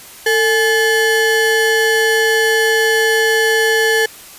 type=ring-modulated tone; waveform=square; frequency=643 Hz; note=E5; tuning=43 cents flat; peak=-9 dBFS; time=0.26-4.06 s; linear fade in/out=5 ms; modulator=1090 Hz; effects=white hiss -37 dBFS RMS until 4.38 s + resampled to 32000 Hz